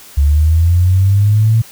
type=linear sweep; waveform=sine; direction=up; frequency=69.3 to 114.3 Hz; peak=-7 dBFS; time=0.17-1.62 s; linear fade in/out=10 ms; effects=white hiss -38 dBFS RMS until 1.71 s